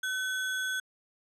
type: tone with sample-and-hold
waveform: sine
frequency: 1519 Hz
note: F#6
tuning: 45 cents sharp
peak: -29 dBFS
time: 0.03-0.8 s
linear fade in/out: 5 ms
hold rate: 4900 Hz
effects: low-pass 10000 Hz 12 dB/octave